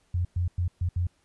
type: tone bursts at uneven times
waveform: sine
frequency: 88.3 Hz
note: F2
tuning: 20 cents sharp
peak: -23 dBFS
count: 5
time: 0.14-0.25 / 0.36-0.48 / 0.58-0.68 / 0.81-0.89 / 0.96-1.07 s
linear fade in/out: 5 ms
effects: pink hiss -68 dBFS RMS until 1.24 s + resampled to 24000 Hz